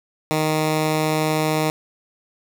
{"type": "tone", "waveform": "10% pulse", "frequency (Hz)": 155.56, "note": "D#3", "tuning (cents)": 0, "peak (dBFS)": -10, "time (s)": [0.31, 1.7], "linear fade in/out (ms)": 0, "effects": []}